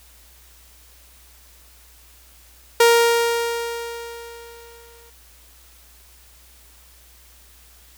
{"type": "tone with exponential decay", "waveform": "sawtooth", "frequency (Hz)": 467.6, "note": "A#4", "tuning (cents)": 5, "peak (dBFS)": -6, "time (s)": [2.8, 5.1], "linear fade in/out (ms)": 5, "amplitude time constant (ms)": 500, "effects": ["added 60 Hz sine -51 dBFS peak until 7.97 s", "white hiss -51 dBFS RMS until 7.97 s"]}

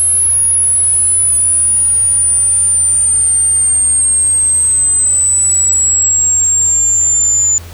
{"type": "exponential sweep", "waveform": "sine", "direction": "down", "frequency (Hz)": [10660, 7040], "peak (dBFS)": -8, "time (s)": [0, 7.58], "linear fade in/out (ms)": 0, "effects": ["added 85 Hz sine -29 dBFS peak until 7.73 s", "pink hiss -36 dBFS RMS until 7.73 s"]}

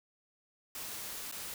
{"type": "noise with dropouts", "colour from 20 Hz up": "white", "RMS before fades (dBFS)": -42, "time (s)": [0.75, 1.54], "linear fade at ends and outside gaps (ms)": 2, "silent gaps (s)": [1.314, 1.323], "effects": []}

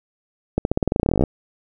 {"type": "accelerating click train", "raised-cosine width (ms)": 2, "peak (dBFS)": -4, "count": 20, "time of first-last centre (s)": [0.58, 1.237], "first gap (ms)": 71, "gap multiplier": 0.91, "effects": []}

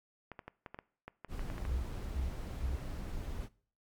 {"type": "clicks", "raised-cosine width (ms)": 0.5, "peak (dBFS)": -29, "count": 12, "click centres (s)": [0.317, 0.392, 0.48, 0.662, 0.745, 0.789, 1.08, 1.247, 1.394, 1.501, 1.581, 1.652]}
{"type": "noise", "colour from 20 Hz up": "brown", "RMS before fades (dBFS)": -40, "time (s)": [1.28, 3.49], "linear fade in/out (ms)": 50}
{"type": "tone bursts", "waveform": "sine", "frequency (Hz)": 64.6, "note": "C2", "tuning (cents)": -21, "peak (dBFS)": -32, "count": 3, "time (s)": [1.67, 2.77], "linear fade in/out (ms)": 20, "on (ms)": 160, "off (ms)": 310}
{"effects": ["noise-tail reverb RT60 0.5 s tail -21 dB re dry", "MP3 96 kbps"]}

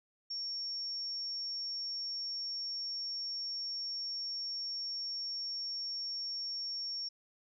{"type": "tone", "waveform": "sine", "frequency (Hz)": 5500, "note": "F8", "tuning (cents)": -27, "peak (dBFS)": -36, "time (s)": [0.3, 7.09], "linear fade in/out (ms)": 10, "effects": []}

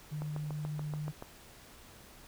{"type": "tone", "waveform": "sine", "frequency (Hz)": 150.4, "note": "D3", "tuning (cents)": 42, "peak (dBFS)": -35, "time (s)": [0.11, 1.12], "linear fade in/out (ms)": 20}
{"type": "click train", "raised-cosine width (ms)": 1, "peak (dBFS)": -28, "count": 8, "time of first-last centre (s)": [0.22, 1.224], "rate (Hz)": 6.97}
{"effects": ["pink hiss -55 dBFS RMS until 2.27 s"]}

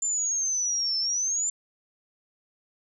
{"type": "exponential two-way sweep", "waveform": "sine", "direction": "down then up", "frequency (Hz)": [7240, 5274, 7240], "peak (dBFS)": -24, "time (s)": [0.02, 1.5], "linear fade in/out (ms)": 5, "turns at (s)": 0.99, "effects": []}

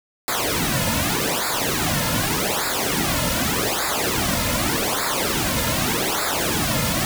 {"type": "noise with flanger", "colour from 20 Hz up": "pink", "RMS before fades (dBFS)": -22, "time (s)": [0.28, 7.05], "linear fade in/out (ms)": 0, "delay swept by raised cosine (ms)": [0.33, 2.63], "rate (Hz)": 0.84, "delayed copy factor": -0.9, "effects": []}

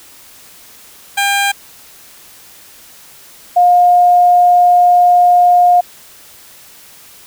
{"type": "tone pair in turn", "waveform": ["15% pulse", "sine"], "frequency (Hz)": [800, 711.1], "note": ["G5", "F5"], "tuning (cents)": [35, 31], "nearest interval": "major second", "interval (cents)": 204, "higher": "first", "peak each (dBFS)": -5, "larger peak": "neither", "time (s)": [[1.17, 1.52], [3.56, 5.81]], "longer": "second", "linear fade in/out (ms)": 10, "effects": ["white hiss -40 dBFS RMS until 7.26 s"]}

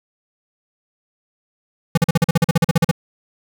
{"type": "tone bursts", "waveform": "square", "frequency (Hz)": 166.4, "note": "E3", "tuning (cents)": 17, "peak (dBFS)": -11, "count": 15, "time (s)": [1.95, 2.913], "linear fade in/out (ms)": 5, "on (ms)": 25, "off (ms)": 42, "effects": []}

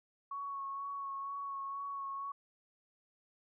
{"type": "tone with vibrato", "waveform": "sine", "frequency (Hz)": 1108.7, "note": "C#6", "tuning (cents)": 0, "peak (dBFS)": -38, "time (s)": [0.31, 2.32], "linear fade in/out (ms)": 5, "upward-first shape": "sine", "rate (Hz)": 2.1, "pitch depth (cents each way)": 19, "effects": []}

